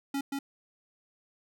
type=tone with echo; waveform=square; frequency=277.2 Hz; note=C#4; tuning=in tune; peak=-30 dBFS; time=0.14-0.21 s; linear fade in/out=5 ms; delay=180 ms; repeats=1; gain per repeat=-2 dB; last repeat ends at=0.39 s; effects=none